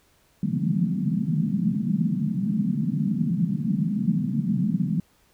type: band-pass noise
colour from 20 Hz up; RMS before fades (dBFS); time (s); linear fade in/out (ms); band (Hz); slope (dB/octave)
white; -24; 0.43-5; 2; 150 to 220; 48
effects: pink hiss -62 dBFS RMS until 5.33 s